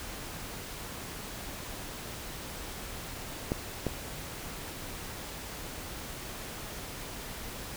clicks, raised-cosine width 2 ms, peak -15 dBFS, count 2, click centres 3.519 / 3.867 s, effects pink hiss -41 dBFS RMS until 7.76 s

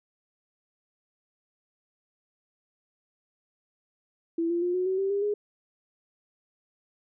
sine tone with pitch steps, 333 / 343.6 / 354.4 / 365.7 / 377.3 / 389.2 / 401.5 / 414.3 Hz, E4 / F4 / F4 / F#4 / F#4 / G4 / G4 / G#4, +18 / -28 / +25 / -20 / +34 / -12 / +41 / -4 cents, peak -24 dBFS, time 4.38-5.34 s, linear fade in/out 5 ms, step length 120 ms, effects none

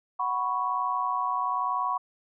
sine chord, F# suspended fourth, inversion none, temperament equal, 740 / 987.8 / 1108.7 Hz, F#5 / B5 / C#6, 0 / 0 / 0 cents, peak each -33 / -29 / -28 dBFS, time 0.19-1.98 s, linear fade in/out 10 ms, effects none

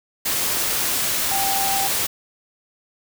sine tone in noise, 784 Hz, G5, in tune, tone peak -23 dBFS, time 1.31-1.88 s, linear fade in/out 10 ms, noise white, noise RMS -22 dBFS, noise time 0.25-2.07 s, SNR -4 dB, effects none

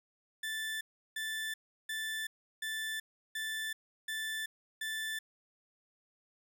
30% pulse tone bursts, 1760 Hz, A6, in tune, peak -33 dBFS, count 7, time 0.43-5.19 s, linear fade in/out 5 ms, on 380 ms, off 350 ms, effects none

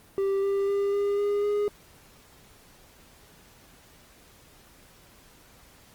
triangle tone with pitch steps, 392 / 396.1 / 400.2 / 404.4 / 408.6 / 412.9 Hz, G4 / G4 / G4 / G#4 / G#4 / G#4, 0 / +18 / +36 / -46 / -28 / -10 cents, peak -21 dBFS, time 0.18-1.68 s, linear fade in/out 0 ms, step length 250 ms, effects pink hiss -55 dBFS RMS until 5.94 s + Opus 32 kbps

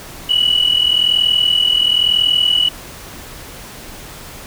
sine tone pair together, 2925 / 2966 Hz, F#7 / F#7, -21 / +4 cents, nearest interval unison, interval 25 cents, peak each -13 dBFS, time 0.29-2.69 s, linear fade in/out 10 ms, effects tanh soft clip ceiling -5 dBFS + pink hiss -34 dBFS RMS until 4.46 s

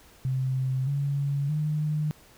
sine tone with pitch steps, 130.81 / 141.01 / 152.01 Hz, C3 / C#3 / D#3, 0 / +30 / -40 cents, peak -24 dBFS, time 0.25-2.11 s, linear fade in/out 0 ms, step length 620 ms, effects pink hiss -55 dBFS RMS until 2.37 s

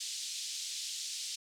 pink band-pass noise, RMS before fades -40 dBFS, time 0-1.36 s, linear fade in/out 10 ms, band 3500 to 8000 Hz, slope 24 dB/octave, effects none

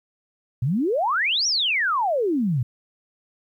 sine exponential two-way sweep, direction up then down, 113 to 5920 to 113 Hz, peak -19 dBFS, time 0.62-2.63 s, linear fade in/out 5 ms, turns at 1.47 s, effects 10-bit

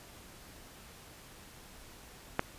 click, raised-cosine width 0.5 ms, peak -12 dBFS, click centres 2.394 s, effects pink hiss -53 dBFS RMS until 2.58 s + resampled to 32000 Hz

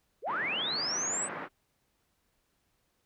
sine linear sweep, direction up, 349.2 to 8270 Hz, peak -30 dBFS, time 0.22-1.29 s, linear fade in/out 50 ms
white band-pass noise, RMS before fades -40 dBFS, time 0.26-1.49 s, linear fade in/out 50 ms, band 140 to 1800 Hz, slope 24 dB/octave
effects pink hiss -75 dBFS RMS until 3.05 s

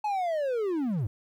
triangle linear sweep, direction down, 861 to 91.9 Hz, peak -24 dBFS, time 0.04-1.07 s, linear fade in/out 5 ms, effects 11-bit

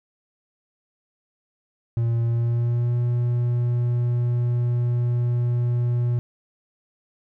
triangle tone with pitch glide, 116.54 to 120.79 Hz, A#2 to B2, 0 to -38 cents, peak -17 dBFS, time 1.97-6.19 s, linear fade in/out 0 ms, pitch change +62 cents, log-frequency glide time 2.24-2.96 s, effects none

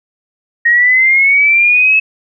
sine linear sweep, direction up, 1864.7 to 2600 Hz, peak -6 dBFS, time 0.65-2 s, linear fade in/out 10 ms, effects none

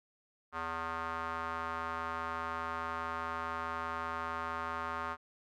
square tone with band-pass filter, 82.41 Hz, E2, in tune, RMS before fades -38 dBFS, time 0.52-5.17 s, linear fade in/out 50 ms, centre 1200 Hz, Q 3.4, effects none

